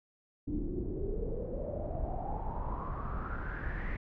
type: noise with low-pass filter sweep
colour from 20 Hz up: brown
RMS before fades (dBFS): -36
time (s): 0.47-3.97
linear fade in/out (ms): 10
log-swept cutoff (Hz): 290 to 2000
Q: 7.8
effects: none